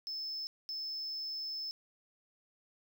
triangle tone bursts at uneven times, 5250 Hz, E8, 8 cents flat, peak -36 dBFS, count 2, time 0.07-0.47 / 0.69-1.71 s, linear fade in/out 0 ms, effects none

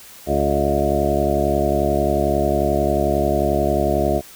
harmonic tone with a mistuned harmonic, 71.2 Hz, C#2, 47 cents sharp, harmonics 1 / 2 / 3 / 4 / 5 / 6 / 8 / 9 / 10, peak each -24 / -27 / -26 / -27 / -23 / -26 / -25 / -22 / -25 dBFS, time 0.26-4.22 s, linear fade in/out 50 ms, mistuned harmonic 8, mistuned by +23 cents, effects white hiss -42 dBFS RMS until 4.35 s

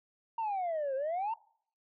sine exponential two-way sweep, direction down then up, 932.3 to 520 to 932.3 Hz, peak -29 dBFS, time 0.38-1.34 s, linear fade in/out 5 ms, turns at 0.95 s, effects noise-tail reverb RT60 0.6 s tail -24 dB re dry + tanh soft clip ceiling -29 dBFS

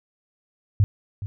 sine tone with echo, 101.2 Hz, G#2, 44 cents flat, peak -13 dBFS, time 0.8-0.84 s, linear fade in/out 0 ms, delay 420 ms, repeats 1, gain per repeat -14 dB, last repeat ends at 1.26 s, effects none

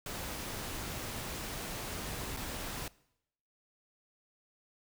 pink noise with dropouts, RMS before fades -40 dBFS, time 0.06-2.88 s, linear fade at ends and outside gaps 2 ms, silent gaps 2.366-2.37 s, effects noise-tail reverb RT60 0.8 s tail -22 dB re dry

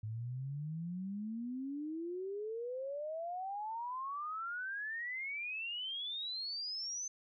sine exponential sweep, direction up, 105.8 to 6230 Hz, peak -38 dBFS, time 0.03-7.08 s, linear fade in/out 5 ms, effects none

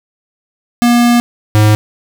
square tone pair in turn, 239.2 / 106.55 Hz, A#3 / G#2, +45 / +45 cents, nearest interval octave + major second, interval 1400 cents, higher first, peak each -7 / -6 dBFS, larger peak second, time 0.82-1.2 / 1.55-1.75 s, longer first, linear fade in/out 0 ms, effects none

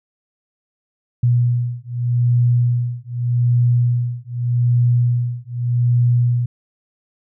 sine beating tone pair, 120.8 / 121.63 Hz, B2 / B2, -38 / -26 cents, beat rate 0.83 Hz, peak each -17 dBFS, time 1.23-6.46 s, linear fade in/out 5 ms, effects none

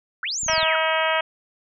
sine linear two-way sweep, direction up then down, 1282 to 7540 to 1282 Hz, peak -24 dBFS, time 0.23-0.76 s, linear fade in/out 2 ms, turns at 0.4 s
clicks, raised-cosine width 5 ms, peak -28 dBFS, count 6, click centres 0.433 / 0.464 / 0.498 / 0.534 / 0.58 / 0.63 s
harmonic tone, 319.3 Hz, D#4, 45 cents sharp, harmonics 2 / 3 / 4 / 5 / 6 / 7 / 8 / 9 / 10, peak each -24 / -26 / -27 / -28 / -29 / -29 / -30 / -31 / -31 dBFS, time 0.48-1.21 s, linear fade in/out 5 ms
effects none

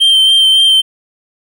triangle tone with vibrato, 3136 Hz, G7, in tune, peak -4 dBFS, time 0-0.82 s, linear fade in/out 20 ms, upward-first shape sine, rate 3.6 Hz, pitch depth 17 cents each way, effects none

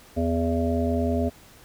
harmonic tone with a mistuned harmonic, 83 Hz, E2, 12 cents sharp, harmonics 1 / 3 / 5 / 7 / 8, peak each -26 / -25 / -30 / -31 / -30 dBFS, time 0.16-1.3 s, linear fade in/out 20 ms, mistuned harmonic 8, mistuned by +18 cents, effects pink hiss -51 dBFS RMS until 1.64 s

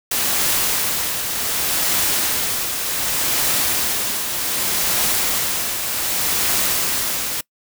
white noise with tremolo, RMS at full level -18 dBFS, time 0.11-7.41 s, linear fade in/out 5 ms, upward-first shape triangle, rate 0.66 Hz, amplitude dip 50%, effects noise-tail reverb RT60 0.1 s tail -24 dB re dry

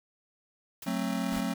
white noise with exponential decay, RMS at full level -38 dBFS, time 0.82-0.93 s, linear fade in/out 5 ms, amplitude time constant 23 ms
square chord, F# diminished, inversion none, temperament just, 185 / 222 / 266.4 Hz, F#3 / A3 / C4, 0 / +16 / +31 cents, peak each -34 dBFS, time 0.86-1.54 s, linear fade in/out 10 ms
pink noise, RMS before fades -40 dBFS, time 1.31-1.41 s, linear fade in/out 20 ms
effects none

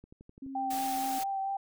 click train, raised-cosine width 3 ms, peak -38 dBFS, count 6, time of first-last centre 0.04-0.464 s, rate 11.8 Hz
sine tone, 269.5 Hz, C#4, 49 cents flat, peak -38 dBFS, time 0.42-1.19 s, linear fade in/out 5 ms
sine tone with vibrato, 781 Hz, G5, 7 cents flat, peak -30 dBFS, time 0.55-1.57 s, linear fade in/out 5 ms, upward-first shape triangle, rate 4.4 Hz, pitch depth 20 cents each way
white noise, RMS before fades -40 dBFS, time 0.7-1.24 s, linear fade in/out 10 ms
effects none

